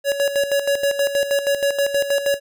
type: tone with tremolo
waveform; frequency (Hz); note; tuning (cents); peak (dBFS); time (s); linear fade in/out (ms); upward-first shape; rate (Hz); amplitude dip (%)
square; 562; C#5; +24; -16; 0.04-2.4; 50; square; 6.3; 65
effects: none

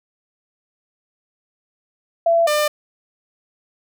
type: tone pair in turn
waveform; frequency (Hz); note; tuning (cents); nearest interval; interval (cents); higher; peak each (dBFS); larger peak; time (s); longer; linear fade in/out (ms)
sine / sawtooth; 672 / 598.7; E5 / D5; +33 / +33; major second; 200; first; -12; neither; 2.26-2.47 / 2.47-2.68; neither; 5
effects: none

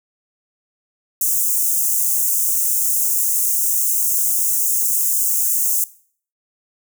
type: high-pass noise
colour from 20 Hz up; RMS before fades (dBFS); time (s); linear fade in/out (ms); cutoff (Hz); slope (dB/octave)
white; -18; 1.21-5.84; 2; 6400; 48
effects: noise-tail reverb RT60 0.5 s tail -19 dB re dry

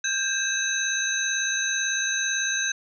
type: tone cluster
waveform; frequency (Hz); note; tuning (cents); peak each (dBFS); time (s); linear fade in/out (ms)
sine; 1575 / 1633 / 2602 / 3907 / 6220; G6 / G#6 / E7 / B7 / G8; +8 / -30 / -23 / -19 / -14; -27 / -34 / -34 / -30 / -28; 0.04-2.72; 5
effects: none

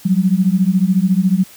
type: beating tone pair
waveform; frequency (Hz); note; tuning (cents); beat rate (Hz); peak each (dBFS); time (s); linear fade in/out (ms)
sine; 180.4 / 194.4; F#3 / G3; -44 / -14; 14; -14; 0.05-1.44; 10
effects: white hiss -42 dBFS RMS until 1.56 s

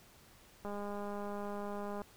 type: click train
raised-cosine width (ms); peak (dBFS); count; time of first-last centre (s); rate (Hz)
1; -29; 280; 0.65-2.018; 204
effects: pink hiss -61 dBFS RMS until 2.16 s

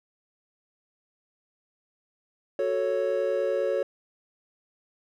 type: chord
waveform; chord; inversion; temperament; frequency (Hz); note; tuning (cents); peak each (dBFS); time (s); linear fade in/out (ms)
triangle; F# minor; none; equal; 370 / 440 / 554.4; F#4 / A4 / C#5; 0 / 0 / 0; -29 / -27 / -24; 2.59-3.83; 2
effects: none

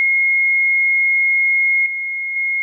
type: tone with level steps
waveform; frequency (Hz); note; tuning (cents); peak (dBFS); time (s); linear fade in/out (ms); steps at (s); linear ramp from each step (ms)
sine; 2153; C7; +49; -12 / -20 / -16; 0-2.62; 0; 1.86 / 2.36; 2
effects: none

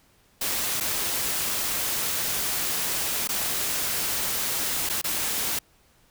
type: noise with dropouts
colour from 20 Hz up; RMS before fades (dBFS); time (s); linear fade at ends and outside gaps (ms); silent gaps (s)
white; -27; 0.41-5.59; 5; 0.802-0.807 / 3.275-3.289 / 4.891-4.896 / 5.015-5.041
effects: pink hiss -61 dBFS RMS until 6.1 s

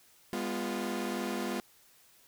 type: chord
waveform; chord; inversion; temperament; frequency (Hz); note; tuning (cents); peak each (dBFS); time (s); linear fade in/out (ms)
sawtooth; F diminished; first; equal with one note detuned; 204 / 246.9 / 349.2; Ab3 / Cb4 / F4; -31 / 0 / 0; -33; 0.33-1.6; 0
effects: white hiss -62 dBFS RMS until 2.27 s

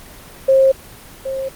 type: tone with echo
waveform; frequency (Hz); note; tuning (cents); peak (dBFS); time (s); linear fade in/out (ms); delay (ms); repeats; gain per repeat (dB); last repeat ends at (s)
sine; 534; C5; +35; -8; 0.48-0.72; 10; 770; 1; -12; 1.49
effects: pink hiss -39 dBFS RMS until 1.55 s + Opus 24 kbps

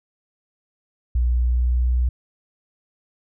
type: tone with pitch glide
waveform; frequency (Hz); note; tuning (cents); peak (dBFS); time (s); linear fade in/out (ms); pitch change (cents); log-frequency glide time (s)
sine; 60.5 to 61.63; B1 to B1; -35 to -3; -16; 1.15-2.09; 5; +32; 1.26-1.88
effects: none

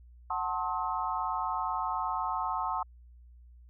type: chord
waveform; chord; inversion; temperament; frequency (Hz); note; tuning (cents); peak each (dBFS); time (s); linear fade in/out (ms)
sine; F# diminished seventh; none; just; 740 / 888 / 1065.6 / 1278.7; F#5 / A5 / C6 / Eb6; 0 / +16 / +31 / +47; -36 / -34 / -34 / -36; 0.3-2.83; 5
effects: added 60 Hz sine -51 dBFS peak until 3.69 s

